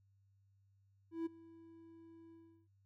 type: tone with ADSR envelope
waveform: triangle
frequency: 329.6 Hz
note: E4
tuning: in tune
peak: -33 dBFS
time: 1.11-2.68 s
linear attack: 150 ms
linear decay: 14 ms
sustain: -21 dB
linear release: 360 ms
effects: added 98 Hz sine -69 dBFS peak until 2.85 s